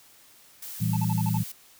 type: noise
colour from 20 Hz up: blue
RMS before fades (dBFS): -39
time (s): 0.62-1.52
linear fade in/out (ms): 5
type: chord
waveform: sine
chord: E diminished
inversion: second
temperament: equal with one note detuned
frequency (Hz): 113.62 / 164.81 / 196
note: Bb2 / E3 / G3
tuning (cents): -44 / 0 / 0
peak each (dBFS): -26 / -27 / -30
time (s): 0.8-1.44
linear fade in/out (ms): 20
type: tone bursts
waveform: triangle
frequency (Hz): 880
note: A5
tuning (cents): 0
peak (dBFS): -29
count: 6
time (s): 0.93-1.376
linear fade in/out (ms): 5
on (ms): 36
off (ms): 46
effects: white hiss -55 dBFS RMS until 1.79 s